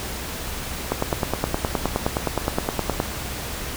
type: click train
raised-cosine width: 1 ms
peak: -6 dBFS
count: 21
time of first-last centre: 0.92-3.001 s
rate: 9.61 Hz
effects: added 65 Hz sine -36 dBFS peak until 3.76 s + pink hiss -31 dBFS RMS until 3.76 s